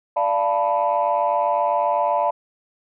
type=chord; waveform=sine; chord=B half-diminished seventh; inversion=first; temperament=equal with one note detuned; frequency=587.3 / 687.3 / 880 / 987.8 Hz; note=D5 / F5 / A5 / B5; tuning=0 / -28 / 0 / 0 cents; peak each=-22 dBFS; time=0.16-2.31 s; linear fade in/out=10 ms; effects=tanh soft clip ceiling -10 dBFS